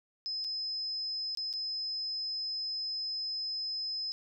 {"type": "tone with dropouts", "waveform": "sine", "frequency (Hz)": 5100, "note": "D#8", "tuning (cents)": 42, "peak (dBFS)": -33, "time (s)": [0.26, 4.12], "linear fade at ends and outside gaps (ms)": 0, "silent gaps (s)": [[0.442, 0.446], [1.35, 1.373], [1.529, 1.537]], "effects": []}